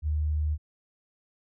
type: tone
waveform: sine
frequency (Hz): 76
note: D#2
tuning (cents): -40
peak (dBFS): -24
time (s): 0.02-0.58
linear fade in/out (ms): 50
effects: none